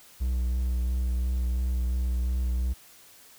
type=tone with vibrato; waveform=triangle; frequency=62 Hz; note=B1; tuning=7 cents sharp; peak=-22 dBFS; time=0.2-2.74 s; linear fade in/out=20 ms; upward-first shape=sine; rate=2.9 Hz; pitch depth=22 cents each way; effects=white hiss -53 dBFS RMS until 3.38 s